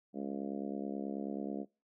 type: harmonic tone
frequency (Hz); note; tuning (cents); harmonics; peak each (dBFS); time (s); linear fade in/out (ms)
69.3; C#2; 0; 3 / 4 / 5 / 6 / 7 / 8 / 9 / 10; -40 / -41 / -45 / -47 / -49 / -50 / -51 / -51; 0.13-1.66; 50
effects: noise-tail reverb RT60 0.3 s tail -23 dB re dry